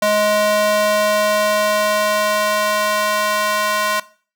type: tone with high-pass filter sweep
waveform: square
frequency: 209.8 Hz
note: G#3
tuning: 18 cents sharp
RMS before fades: -17 dBFS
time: 0.02-4 s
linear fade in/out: 5 ms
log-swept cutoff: 550 to 1000 Hz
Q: 1.5
effects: noise-tail reverb RT60 0.4 s tail -18 dB re dry